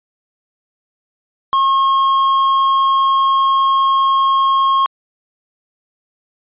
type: tone with tanh clipping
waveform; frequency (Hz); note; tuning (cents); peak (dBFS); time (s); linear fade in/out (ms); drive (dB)
triangle; 1081; C#6; -44; -12; 1.53-4.86; 0; 11
effects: resampled to 8000 Hz